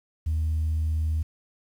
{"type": "tone", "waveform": "sine", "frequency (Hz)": 78.8, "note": "D#2", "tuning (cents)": 23, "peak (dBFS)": -21, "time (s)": [0.26, 1.23], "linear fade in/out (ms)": 10, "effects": ["tanh soft clip ceiling -20 dBFS", "9-bit"]}